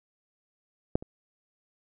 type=clicks; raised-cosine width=2 ms; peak=-10 / -27 dBFS; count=2; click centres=0.955 / 1.025 s; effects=none